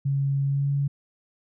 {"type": "tone with pitch glide", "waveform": "sine", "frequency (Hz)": [138.59, 140.77], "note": ["C#3", "C#3"], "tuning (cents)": [0, 27], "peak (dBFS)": -21, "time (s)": [0.05, 0.88], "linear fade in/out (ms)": 10, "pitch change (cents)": 27, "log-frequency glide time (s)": [0.45, 0.69], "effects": []}